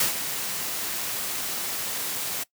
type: noise with ADSR envelope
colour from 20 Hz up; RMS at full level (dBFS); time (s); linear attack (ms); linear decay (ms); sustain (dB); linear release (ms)
white; -21; 0-2.44; 5; 120; -9; 14
effects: noise-tail reverb RT60 0.1 s tail -20 dB re dry + high-pass 100 Hz 12 dB/octave